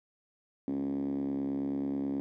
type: tone with band-pass filter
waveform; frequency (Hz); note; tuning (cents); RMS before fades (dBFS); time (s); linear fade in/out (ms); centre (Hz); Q
5% pulse; 69.3; C#2; 0; -33; 0.68-2.2; 0; 260; 8.3
effects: none